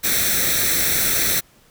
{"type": "noise with comb filter", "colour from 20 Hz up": "white", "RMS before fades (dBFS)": -19, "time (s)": [0.03, 1.41], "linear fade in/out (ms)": 20, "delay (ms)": 0.51, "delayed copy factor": 0.7, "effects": ["pink hiss -54 dBFS RMS until 1.7 s"]}